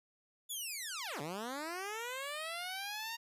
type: linear two-way sweep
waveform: 10% pulse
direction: down then up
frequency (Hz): 3520 to 137.5 to 933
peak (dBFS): -31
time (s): 0.49-3.17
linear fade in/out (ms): 20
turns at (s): 1.21
effects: resampled to 32000 Hz